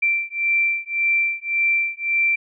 sine beating tone pair, 2349 / 2350.8 Hz, D7 / D7, 0 / +1 cents, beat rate 1.8 Hz, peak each -21 dBFS, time 0.02-2.36 s, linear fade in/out 10 ms, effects none

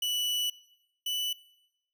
40% pulse tone pair in turn, 2960 / 2976 Hz, F#7 / F#7, 0 / +9 cents, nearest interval unison, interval 9 cents, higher second, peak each -27 / -29 dBFS, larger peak first, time 0.02-0.5 / 1.06-1.33 s, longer first, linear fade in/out 5 ms, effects noise-tail reverb RT60 0.9 s tail -21 dB re dry

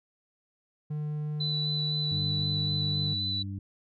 triangle tone with pitch glide, 150.5 to 149.55 Hz, D3 to D3, +43 to +32 cents, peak -28 dBFS, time 0.9-3.14 s, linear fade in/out 10 ms, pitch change -11 cents, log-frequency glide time 1.62-2.83 s
sine tone with vibrato, 3980 Hz, B7, 13 cents sharp, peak -29 dBFS, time 1.4-3.43 s, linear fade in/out 10 ms, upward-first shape square, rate 3.9 Hz, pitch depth 10 cents each way
harmonic tone, 98 Hz, G2, in tune, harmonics 1 / 2 / 3, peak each -34 / -40 / -44 dBFS, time 2.11-3.59 s, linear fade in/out 5 ms
effects none

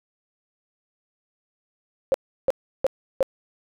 sine tone bursts, 535 Hz, C5, 38 cents sharp, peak -15 dBFS, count 4, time 2.12-3.228 s, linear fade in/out 0 ms, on 22 ms, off 340 ms, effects none

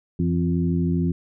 harmonic tone with a mistuned harmonic, 87.31 Hz, F2, in tune, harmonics 1 / 2 / 3 / 4, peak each -26 / -21 / -26 / -30 dBFS, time 0.19-1.12 s, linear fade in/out 5 ms, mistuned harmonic 2, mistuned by -54 cents, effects none

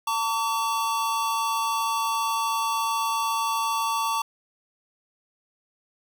square tone pair together, 902 / 1139.3 Hz, A5 / C#6, +43 / +47 cents, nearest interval major third, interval 404 cents, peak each -27 dBFS, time 0.07-4.22 s, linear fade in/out 5 ms, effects none

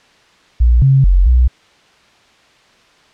sine tone with pitch steps, 59.1 / 135 / 45.51 / 61.6 Hz, A#1 / C#3 / F#1 / B1, +24 / -45 / -28 / -4 cents, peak -6 dBFS, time 0.6-1.48 s, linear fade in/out 10 ms, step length 220 ms, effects white hiss -49 dBFS RMS until 3.13 s + low-pass 4000 Hz 12 dB/octave

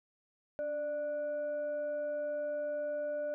sine tone with frequency modulation, 593 Hz, D5, 17 cents sharp, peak -33 dBFS, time 0.59-3.34 s, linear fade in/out 0 ms, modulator 880 Hz, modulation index 0.3, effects none

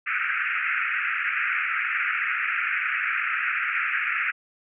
pink band-pass noise, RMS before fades -26 dBFS, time 0.06-4.32 s, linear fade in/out 20 ms, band 1300 to 2600 Hz, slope 96 dB/octave, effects none

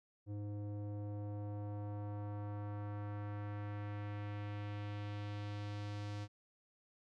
square tone with low-pass filter sweep, 103.2 Hz, G#2, 10 cents flat, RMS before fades -43 dBFS, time 0.26-6.28 s, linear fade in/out 50 ms, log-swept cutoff 400 to 5600 Hz, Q 1.2, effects none

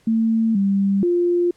sine tone with pitch steps, 224.6 / 197.2 / 349.9 Hz, A3 / G3 / F4, +36 / +11 / +3 cents, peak -15 dBFS, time 0.07-1.51 s, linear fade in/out 5 ms, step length 480 ms, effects pink hiss -59 dBFS RMS until 1.56 s + low-pass 10000 Hz 12 dB/octave

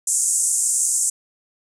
pink band-pass noise, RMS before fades -20 dBFS, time 0.07-1.1 s, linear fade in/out 5 ms, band 7000 to 9400 Hz, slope 48 dB/octave, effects none

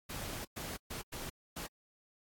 pink noise bursts at uneven times, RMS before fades -42 dBFS, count 5, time 0.09-0.45 / 0.56-0.77 / 0.9-1.02 / 1.12-1.3 / 1.56-1.67 s, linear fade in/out 10 ms, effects AAC 64 kbps

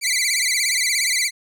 15% pulse tone with vibrato, 2163 Hz, C#7, 43 cents flat, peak -11 dBFS, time 0.01-1.31 s, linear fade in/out 50 ms, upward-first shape sine, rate 17 Hz, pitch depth 150 cents each way, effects none

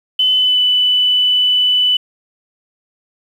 sine tone with pitch glide, 3024 to 2988 Hz, F#7 to F#7, +37 to +16 cents, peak -10 dBFS, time 0.19-1.97 s, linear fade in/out 5 ms, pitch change -21 cents, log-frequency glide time 0.35-0.6 s, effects 7-bit

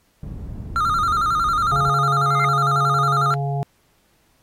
white low-pass noise, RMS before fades -31 dBFS, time 0.23-1.9 s, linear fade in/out 2 ms, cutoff 110 Hz, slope 12 dB/octave
triangle tone with vibrato, 1299 Hz, E6, 26 cents flat, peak -15 dBFS, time 0.76-3.34 s, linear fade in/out 0 ms, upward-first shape square, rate 11 Hz, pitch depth 85 cents each way
harmonic tone, 139.9 Hz, C#3, 16 cents sharp, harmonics 1 / 3 / 5 / 6, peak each -21 / -32 / -28 / -36 dBFS, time 1.72-3.63 s, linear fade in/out 0 ms
sine tone with exponential growth, 2093 Hz, C7, in tune, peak -17 dBFS, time 2.26-2.45 s, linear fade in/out 2 ms, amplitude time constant 40 ms
effects pink hiss -62 dBFS RMS until 4.42 s + AAC 48 kbps

